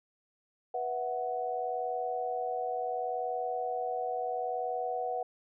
sine chord, B suspended fourth, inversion none, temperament equal with one note detuned, 489.3 / 659.3 / 740 Hz, B4 / E5 / F#5, -16 / 0 / 0 cents, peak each -36 / -39 / -33 dBFS, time 0.74-5.23 s, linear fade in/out 5 ms, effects none

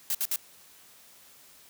blue noise bursts, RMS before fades -28 dBFS, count 3, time 0.1-0.36 s, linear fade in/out 2 ms, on 48 ms, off 58 ms, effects white hiss -55 dBFS RMS until 1.69 s + high-pass 60 Hz 12 dB/octave

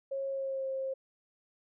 sine tone with pitch glide, 544 to 532.8 Hz, C#5 to C5, -33 to +31 cents, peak -32 dBFS, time 0.11-0.94 s, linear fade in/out 10 ms, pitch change -36 cents, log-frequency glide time 0.29-0.67 s, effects none

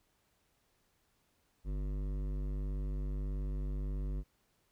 sine tone with hard clipping, 49.2 Hz, G1, 7 cents sharp, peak -36 dBFS, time 1.64-4.24 s, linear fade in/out 50 ms, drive 14 dB, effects pink hiss -75 dBFS RMS until 4.71 s

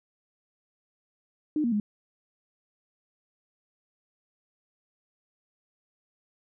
sine tone with pitch steps, 303.9 / 236.5 / 208.3 Hz, D#4 / A#3 / G#3, -41 / +25 / +5 cents, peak -23 dBFS, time 1.56-1.8 s, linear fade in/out 2 ms, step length 80 ms, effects none

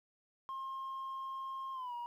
sine tone with pitch glide, 1067 to 956.1 Hz, C6 to A#5, +34 to +44 cents, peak -37 dBFS, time 0.49-2.06 s, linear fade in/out 0 ms, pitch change -190 cents, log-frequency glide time 1.73-1.94 s, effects tanh soft clip ceiling -38 dBFS + 12-bit

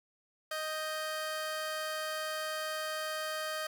20% pulse tone pair together, 622.3 / 1568.1 Hz, D#5 / G6, 0 / 0 cents, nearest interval octave + major third, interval 1600 cents, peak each -31 / -36 dBFS, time 0.51-3.67 s, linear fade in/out 5 ms, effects 10-bit

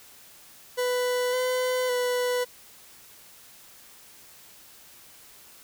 40% pulse tone with pitch steps, 496.1 / 506 / 494.5 Hz, B4 / B4 / B4, +8 / +42 / +2 cents, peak -23 dBFS, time 0.77-2.45 s, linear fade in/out 20 ms, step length 560 ms, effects white hiss -51 dBFS RMS until 5.63 s

